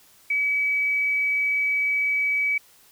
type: tone with frequency modulation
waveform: sine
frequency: 2282 Hz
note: C#7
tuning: 50 cents sharp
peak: -20 dBFS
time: 0.3-2.58 s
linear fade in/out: 5 ms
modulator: 26 Hz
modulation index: 0.24
effects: white hiss -55 dBFS RMS until 2.91 s